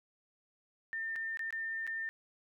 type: tone with dropouts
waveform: sine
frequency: 1804 Hz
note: A6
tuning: 43 cents sharp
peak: -35 dBFS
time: 0.93-2.09 s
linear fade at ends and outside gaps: 0 ms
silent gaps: 1.157-1.161 / 1.372-1.393 / 1.506-1.526 / 1.867-1.875 s
effects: none